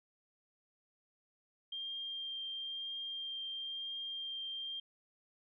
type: tone with vibrato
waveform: sine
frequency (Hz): 3190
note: G7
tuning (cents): +30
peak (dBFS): -39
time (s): 1.72-4.8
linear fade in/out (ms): 5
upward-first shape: triangle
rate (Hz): 1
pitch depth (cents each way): 10
effects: none